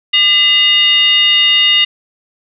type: tone with frequency modulation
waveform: sine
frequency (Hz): 2848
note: F7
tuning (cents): +33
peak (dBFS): -7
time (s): 0.13-1.85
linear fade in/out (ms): 10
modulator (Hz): 825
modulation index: 0.78
effects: none